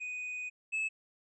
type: tone pair in turn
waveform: triangle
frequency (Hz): 2489 / 2602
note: D#7 / E7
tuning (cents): 0 / -23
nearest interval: minor second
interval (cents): 77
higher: second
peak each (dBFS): -35 / -29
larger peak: second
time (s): 0-0.5 / 0.72-0.89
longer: first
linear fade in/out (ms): 20
effects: resampled to 24000 Hz